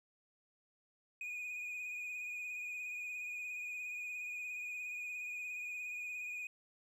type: tone with vibrato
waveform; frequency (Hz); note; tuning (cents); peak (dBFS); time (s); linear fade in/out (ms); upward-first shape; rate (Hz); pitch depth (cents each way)
triangle; 2466; D#7; -16; -39; 1.21-6.47; 2; sine; 17; 33
effects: none